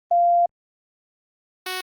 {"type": "tone pair in turn", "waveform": ["sine", "5% pulse"], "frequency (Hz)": [694, 370.5], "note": ["F5", "F#4"], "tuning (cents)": [-11, 2], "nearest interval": "major seventh", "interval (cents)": 1087, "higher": "first", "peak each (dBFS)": [-14, -15], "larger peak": "first", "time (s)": [[0.11, 0.46], [1.66, 1.81]], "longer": "first", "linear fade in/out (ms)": 5, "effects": ["Opus 24 kbps"]}